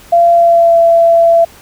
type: tone with pitch glide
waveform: sine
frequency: 685 to 672.1 Hz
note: F5 to E5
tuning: -34 to +33 cents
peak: -4 dBFS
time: 0.12-1.45 s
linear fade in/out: 10 ms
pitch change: -33 cents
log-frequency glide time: 0.33-0.77 s
effects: pink hiss -39 dBFS RMS until 1.61 s